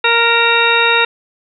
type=harmonic tone with a mistuned harmonic; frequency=466.2 Hz; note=A#4; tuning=in tune; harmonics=1 / 2 / 3 / 4 / 5 / 6 / 8; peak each=-18 / -17 / -16 / -19 / -20 / -16 / -17 dBFS; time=0.04-1.05 s; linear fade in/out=5 ms; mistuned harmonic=6; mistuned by=-37 cents; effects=none